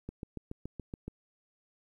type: click train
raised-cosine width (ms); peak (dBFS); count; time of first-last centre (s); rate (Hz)
3; -26; 8; 0.09-1.08; 7.07
effects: 11-bit